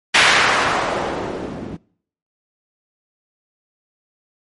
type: noise with low-pass filter sweep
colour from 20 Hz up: blue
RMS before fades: -18 dBFS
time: 0.14-1.77 s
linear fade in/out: 10 ms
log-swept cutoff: 2400 to 220 Hz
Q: 0.97
effects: noise-tail reverb RT60 0.6 s tail -24 dB re dry + MP3 48 kbps